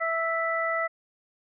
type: harmonic tone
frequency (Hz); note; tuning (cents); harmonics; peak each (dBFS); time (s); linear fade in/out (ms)
659; E5; -1; 1 / 2 / 3; -29 / -29 / -29; 0-0.88; 20
effects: none